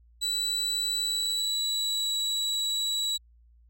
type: tone with pitch glide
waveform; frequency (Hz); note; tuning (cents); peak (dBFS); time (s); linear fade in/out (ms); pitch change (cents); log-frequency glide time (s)
35% pulse; 3951 to 3906; B7 to B7; 0 to -20; -25; 0.21-3.18; 20; -20; 1.01-2.15
effects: added 58 Hz sine -55 dBFS peak until 3.69 s